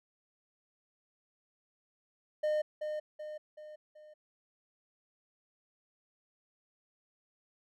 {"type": "tone with echo", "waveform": "triangle", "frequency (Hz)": 609, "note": "D#5", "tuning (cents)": -37, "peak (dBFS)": -26, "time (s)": [2.43, 2.62], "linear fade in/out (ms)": 10, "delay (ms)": 380, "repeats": 4, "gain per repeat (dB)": -6, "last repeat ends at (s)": 4.14, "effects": []}